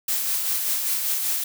blue noise with tremolo, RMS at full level -23 dBFS, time 0.08-1.44 s, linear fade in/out 5 ms, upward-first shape sine, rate 5.1 Hz, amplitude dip 35%, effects none

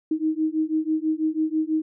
sine beating tone pair, 311.1 / 317.2 Hz, D#4 / D#4, 0 / +33 cents, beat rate 6.1 Hz, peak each -24 dBFS, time 0.11-1.82 s, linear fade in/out 5 ms, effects none

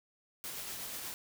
white noise with tremolo, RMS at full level -41 dBFS, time 0.44-1.14 s, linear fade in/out 0 ms, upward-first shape sine, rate 8.3 Hz, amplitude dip 25%, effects none

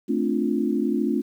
sine chord, D minor seventh, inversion second, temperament equal, 220 / 261.6 / 293.7 / 349.2 Hz, A3 / C4 / D4 / F4, 0 / 0 / 0 / 0 cents, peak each -25 / -26 / -26 / -27 dBFS, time 0.08-1.22 s, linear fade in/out 20 ms, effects 9-bit

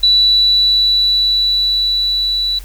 sine tone with level ramp, 3951 Hz, B7, in tune, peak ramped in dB -7 to -14 dBFS, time 0.03-2.59 s, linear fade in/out 5 ms, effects added 44 Hz sine -29 dBFS peak until 2.64 s + white hiss -41 dBFS RMS until 2.64 s

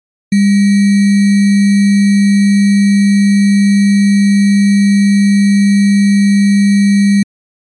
sine tone with sample-and-hold, 200.5 Hz, G3, 39 cents sharp, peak -5 dBFS, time 0.32-7.23 s, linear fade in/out 5 ms, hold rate 2100 Hz, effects MP3 48 kbps

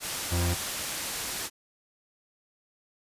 white low-pass noise, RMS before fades -34 dBFS, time 0-1.5 s, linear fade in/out 50 ms, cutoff 11000 Hz, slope 12 dB/octave
40% pulse tone, 87 Hz, F2, 6 cents flat, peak -24 dBFS, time 0.31-0.55 s, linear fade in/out 20 ms
effects resampled to 32000 Hz

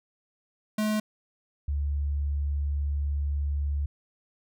square / sine tone pair in turn, 213.9 / 71.77 Hz, A3 / D2, -49 / -39 cents, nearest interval octave + perfect fifth, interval 1890 cents, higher first, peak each -25 dBFS, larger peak neither, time 0.78-1 / 1.68-3.86 s, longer second, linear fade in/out 5 ms, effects none

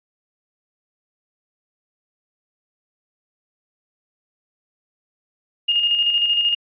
sine tone with tremolo, 2841 Hz, F7, 29 cents sharp, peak -14 dBFS, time 5.68-6.55 s, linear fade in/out 10 ms, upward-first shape square, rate 13 Hz, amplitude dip 40%, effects resampled to 8000 Hz

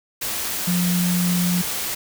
sine tone in noise, 177.4 Hz, F3, 27 cents sharp, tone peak -18 dBFS, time 0.67-1.62 s, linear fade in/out 10 ms, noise white, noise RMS -26 dBFS, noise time 0.21-1.95 s, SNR +5 dB, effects none

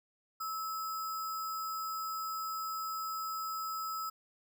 sine tone with sample-and-hold, 1300 Hz, E6, 24 cents flat, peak -35 dBFS, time 0.4-4.1 s, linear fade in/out 10 ms, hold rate 6300 Hz, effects none

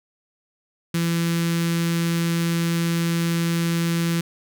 sawtooth tone with notch filter, 168.2 Hz, E3, 35 cents sharp, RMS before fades -22 dBFS, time 0.94-4.21 s, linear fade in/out 5 ms, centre 700 Hz, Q 0.53, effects none

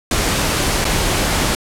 pink noise with dropouts, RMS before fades -17 dBFS, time 0.11-1.55 s, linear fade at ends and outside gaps 2 ms, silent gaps 0.845-0.851 s, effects low-pass 11000 Hz 12 dB/octave

